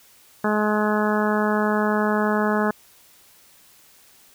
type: harmonic tone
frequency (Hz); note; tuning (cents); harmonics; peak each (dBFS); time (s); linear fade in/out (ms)
211.5; G#3; +32; 1 / 2 / 3 / 4 / 5 / 6 / 7 / 8; -22 / -25 / -27 / -28 / -29 / -30 / -30 / -31; 0.44-2.71; 5
effects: white hiss -53 dBFS RMS until 4.34 s